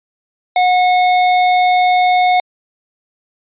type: tone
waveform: square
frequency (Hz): 728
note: F#5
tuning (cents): -28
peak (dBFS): -10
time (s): 0.56-2.4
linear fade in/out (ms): 2
effects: resampled to 8000 Hz